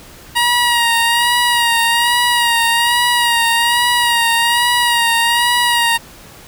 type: tone with vibrato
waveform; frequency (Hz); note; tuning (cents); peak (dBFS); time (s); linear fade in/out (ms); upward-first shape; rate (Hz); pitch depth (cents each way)
15% pulse; 947; A#5; +27; -5; 0.35-5.98; 20; sine; 1.2; 38
effects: pink hiss -39 dBFS RMS until 6.47 s